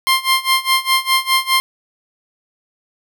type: tone with tremolo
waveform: 15% pulse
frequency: 1055 Hz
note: C6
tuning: 14 cents sharp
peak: -4 dBFS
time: 0.07-1.6 s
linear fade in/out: 0 ms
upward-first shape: sine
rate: 4.9 Hz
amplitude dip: 90%
effects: none